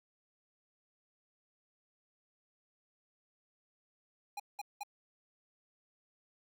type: tone bursts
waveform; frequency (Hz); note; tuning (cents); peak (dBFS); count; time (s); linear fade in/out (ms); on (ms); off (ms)
square; 818; G#5; -26; -39; 3; 4.37-4.834; 5; 28; 190
effects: none